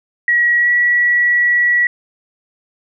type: tone with pitch glide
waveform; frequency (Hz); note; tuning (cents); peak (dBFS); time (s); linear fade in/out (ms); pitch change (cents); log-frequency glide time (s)
sine; 1915 to 1936.1; A#6 to B6; +46 to -35; -10; 0.28-1.87; 2; +19; 0.59-0.69
effects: none